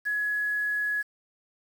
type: tone with quantisation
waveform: sine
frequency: 1684 Hz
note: G#6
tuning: 24 cents sharp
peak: -25 dBFS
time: 0.05-1.03 s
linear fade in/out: 20 ms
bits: 8
effects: none